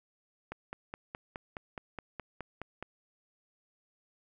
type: click train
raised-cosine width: 0.5 ms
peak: -24 dBFS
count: 12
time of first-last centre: 0.52-2.826 s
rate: 4.77 Hz
effects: none